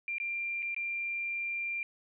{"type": "tone with dropouts", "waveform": "sine", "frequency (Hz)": 2379, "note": "D7", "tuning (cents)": 22, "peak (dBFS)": -32, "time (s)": [0.08, 1.83], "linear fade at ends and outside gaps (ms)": 1, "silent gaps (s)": [[0.183, 0.2], [0.623, 0.627], [0.746, 0.764]], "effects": []}